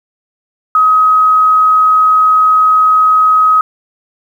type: tone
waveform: sine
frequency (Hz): 1266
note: D#6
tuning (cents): +30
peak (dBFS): -5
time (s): 0.75-3.61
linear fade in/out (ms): 2
effects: 7-bit